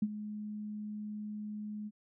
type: tone with ADSR envelope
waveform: sine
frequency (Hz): 210.7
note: G#3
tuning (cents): +25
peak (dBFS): -25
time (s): 0.02-1.91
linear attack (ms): 6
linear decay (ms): 45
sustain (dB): -13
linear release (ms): 42
effects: none